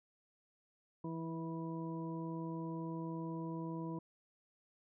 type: harmonic tone with a mistuned harmonic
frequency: 163.5 Hz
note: E3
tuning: 14 cents flat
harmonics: 1 / 2 / 3 / 4 / 6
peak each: -42 / -43 / -51 / -55 / -49 dBFS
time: 1.04-3.99 s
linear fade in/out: 5 ms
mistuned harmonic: 1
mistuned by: +16 cents
effects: none